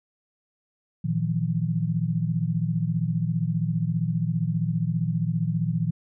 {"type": "chord", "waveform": "sine", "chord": "Bb suspended fourth", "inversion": "none", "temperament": "equal with one note detuned", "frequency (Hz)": [116.54, 159.57, 174.61], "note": ["Bb2", "Eb3", "F3"], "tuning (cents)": [0, 44, 0], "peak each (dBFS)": [-28, -25, -28], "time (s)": [1.04, 5.91], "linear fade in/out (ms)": 10, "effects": []}